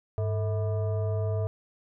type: tone with frequency modulation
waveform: sine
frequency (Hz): 101.9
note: G#2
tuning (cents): -32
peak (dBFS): -25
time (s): 0.18-1.47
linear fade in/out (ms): 0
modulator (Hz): 545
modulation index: 0.68
effects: none